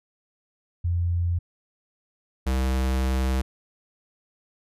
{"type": "tone pair in turn", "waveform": ["sine", "square"], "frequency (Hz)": [86.6, 65.08], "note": ["F2", "C2"], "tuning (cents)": [-14, -9], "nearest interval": "perfect fourth", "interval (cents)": 495, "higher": "first", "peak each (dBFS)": [-21, -22], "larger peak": "first", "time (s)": [[0.84, 1.39], [2.46, 3.42]], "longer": "second", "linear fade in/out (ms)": 10, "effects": ["resampled to 32000 Hz"]}